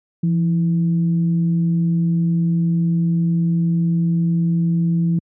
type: tone with frequency modulation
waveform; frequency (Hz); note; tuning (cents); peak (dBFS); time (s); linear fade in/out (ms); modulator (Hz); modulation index
sine; 169; E3; +43; -14; 0.23-5.19; 5; 155; 0.31
effects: high-pass 100 Hz 12 dB/octave